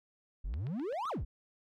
triangle exponential two-way sweep, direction up then down, 38.08 to 1357 to 38.08 Hz, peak -32 dBFS, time 0.44-1.25 s, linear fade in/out 10 ms, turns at 1.09 s
click train, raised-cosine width 0.3 ms, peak -36 dBFS, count 5, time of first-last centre 0.54-1.054 s, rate 7.78 Hz
effects none

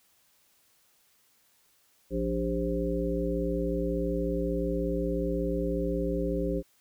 harmonic tone with a mistuned harmonic, 58.3 Hz, A#1, 1 cent sharp, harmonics 1 / 3 / 5 / 7 / 9, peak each -33 / -33 / -33 / -33 / -33 dBFS, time 2.1-6.63 s, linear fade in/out 50 ms, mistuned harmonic 7, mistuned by -48 cents, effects white hiss -66 dBFS RMS until 6.8 s

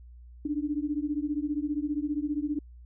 sine beating tone pair, 289.2 / 304.2 Hz, D4 / D#4, -27 / -39 cents, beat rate 15 Hz, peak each -30 / -31 dBFS, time 0.45-2.59 s, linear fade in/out 5 ms, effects added 60 Hz sine -46 dBFS peak until 2.85 s

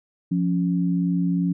sine tone pair together, 175.7 / 278.4 Hz, F3 / C#4, +11 / +8 cents, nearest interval minor sixth, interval 797 cents, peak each -20 / -25 dBFS, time 0.31-1.53 s, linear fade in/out 10 ms, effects none

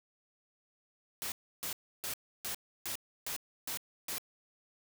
white noise bursts, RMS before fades -38 dBFS, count 8, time 1.22-4.182 s, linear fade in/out 0 ms, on 99 ms, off 310 ms, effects none

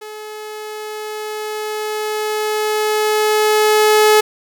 sawtooth tone with level ramp, 427.3 Hz, G#4, 49 cents sharp, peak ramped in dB -26 to -4 dBFS, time 0.01-4.21 s, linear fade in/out 10 ms, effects none

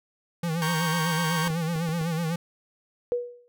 square tone with vibrato, 164.81 Hz, E3, in tune, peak -26 dBFS, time 0.43-2.36 s, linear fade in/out 5 ms, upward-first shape sine, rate 8 Hz, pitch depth 84 cents each way
sawtooth chord, G diminished, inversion first, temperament equal, 932.3 / 1108.7 / 1568 Hz, Bb5 / Db6 / G6, 0 / 0 / 0 cents, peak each -28 dBFS, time 0.62-1.48 s, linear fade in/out 0 ms
clicks, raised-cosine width 2 ms, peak -27 dBFS, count 5, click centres 1.472 / 1.503 / 1.76 / 1.89 / 2.013 s
sine tone with exponential decay, 485 Hz, B4, 31 cents flat, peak -20 dBFS, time 3.12-3.48 s, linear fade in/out 0 ms, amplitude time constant 78 ms
effects none

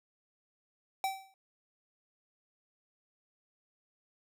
square tone with exponential decay, 772 Hz, G5, 27 cents flat, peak -28 dBFS, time 1.04-1.34 s, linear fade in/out 1 ms, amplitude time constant 65 ms, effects none

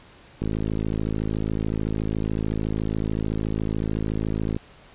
click train, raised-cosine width 3 ms, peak -13 dBFS, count 224, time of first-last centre 0.42-4.565 s, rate 53.8 Hz, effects pink hiss -50 dBFS RMS until 4.94 s + resampled to 8000 Hz

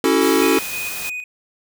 square chord, F# minor seventh, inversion second, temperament equal with one note detuned, 277.2 / 329.6 / 376.7 / 440 Hz, C#4 / E4 / F#4 / A4, 0 / 0 / +31 / 0 cents, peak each -20 dBFS, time 0.04-0.59 s, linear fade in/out 2 ms
white noise, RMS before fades -29 dBFS, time 0.21-1.1 s, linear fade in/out 10 ms
triangle tone with tremolo, 2489 Hz, D#7, in tune, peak -23 dBFS, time 0.42-1.24 s, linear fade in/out 2 ms, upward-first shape square, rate 3.2 Hz, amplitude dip 50%
effects none

